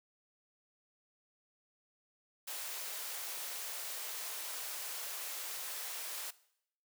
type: high-pass noise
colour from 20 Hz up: white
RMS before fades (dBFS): -42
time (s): 2.47-6.31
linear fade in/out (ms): 10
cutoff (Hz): 450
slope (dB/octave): 24
effects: noise-tail reverb RT60 0.7 s tail -19 dB re dry